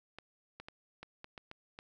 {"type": "clicks", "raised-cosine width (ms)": 0.3, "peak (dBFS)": -30, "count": 8, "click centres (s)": [0.186, 0.6, 0.685, 1.03, 1.244, 1.378, 1.514, 1.789], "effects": []}